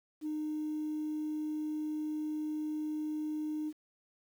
sine tone, 306 Hz, D#4, 29 cents flat, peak -32 dBFS, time 0.21-3.73 s, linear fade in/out 50 ms, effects tanh soft clip ceiling -30 dBFS + 10-bit

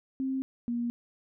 sine tone pair in turn, 265.1 / 237.8 Hz, C4 / A#3, +23 / +35 cents, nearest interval major second, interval 188 cents, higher first, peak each -28 dBFS, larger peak neither, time 0.2-0.42 / 0.68-0.9 s, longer neither, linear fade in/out 0 ms, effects none

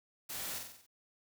white noise with echo, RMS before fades -42 dBFS, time 0.29-0.59 s, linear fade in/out 10 ms, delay 46 ms, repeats 6, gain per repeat -4 dB, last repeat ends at 0.866 s, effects none

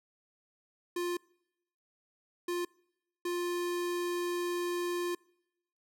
square tone bursts at uneven times, 351 Hz, F4, 9 cents sharp, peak -32 dBFS, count 3, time 0.96-1.17 / 2.48-2.65 / 3.25-5.15 s, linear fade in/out 5 ms, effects noise-tail reverb RT60 0.8 s tail -25 dB re dry

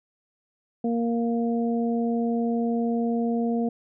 harmonic tone, 233.1 Hz, A#3, in tune, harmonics 1 / 2 / 3, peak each -23 / -29 / -33 dBFS, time 0.84-3.69 s, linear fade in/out 5 ms, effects none

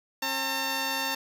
10% pulse tone pair together, 268.7 / 904.8 Hz, C4 / A5, +46 / +48 cents, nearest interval octave + major sixth, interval 2102 cents, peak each -26 / -20 dBFS, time 0.22-1.15 s, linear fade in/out 5 ms, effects none

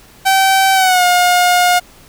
sawtooth tone with pitch glide, 771 to 715.2 Hz, G5 to F5, -29 to +41 cents, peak -5 dBFS, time 0.25-1.8 s, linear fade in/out 20 ms, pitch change -130 cents, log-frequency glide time 0.74-1.04 s, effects pink hiss -43 dBFS RMS until 2.08 s

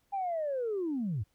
sine linear sweep, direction down, 810 to 87.31 Hz, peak -29 dBFS, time 0.12-1.24 s, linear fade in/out 20 ms, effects tanh soft clip ceiling -26 dBFS + pink hiss -74 dBFS RMS until 1.34 s

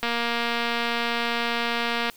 click train, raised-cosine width 0.3 ms, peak -10 dBFS, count 487, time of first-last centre 0.03-2.098 s, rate 235 Hz, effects white hiss -52 dBFS RMS until 2.16 s

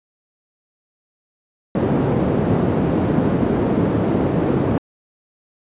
white band-pass noise, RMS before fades -18 dBFS, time 1.75-4.78 s, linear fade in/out 2 ms, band 110 to 330 Hz, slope 12 dB/octave, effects resampled to 8000 Hz

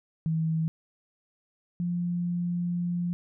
sine tone pair in turn, 160.9 / 174.72 Hz, E3 / F3, -42 / +1 cents, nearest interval minor second, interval 143 cents, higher second, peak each -24 / -26 dBFS, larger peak first, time 0.26-0.68 / 1.8-3.13 s, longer second, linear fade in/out 0 ms, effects none

